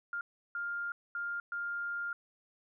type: tone bursts at uneven times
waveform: sine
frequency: 1403 Hz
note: F6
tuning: 8 cents sharp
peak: -34 dBFS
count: 4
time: 0.13-0.21 / 0.55-0.92 / 1.15-1.4 / 1.52-2.13 s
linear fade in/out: 2 ms
effects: none